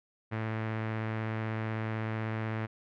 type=tone with low-pass filter; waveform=sawtooth; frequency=110.5 Hz; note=A2; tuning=8 cents sharp; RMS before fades=-34 dBFS; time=0.31-2.67 s; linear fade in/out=20 ms; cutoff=2000 Hz; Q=1.9; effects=none